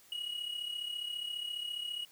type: tone with amplitude modulation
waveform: triangle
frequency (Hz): 2900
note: F#7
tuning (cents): -35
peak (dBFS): -32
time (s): 0.12-2.05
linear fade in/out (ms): 2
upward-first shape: sine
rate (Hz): 34.7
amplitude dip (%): 65
effects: white hiss -61 dBFS RMS until 2.11 s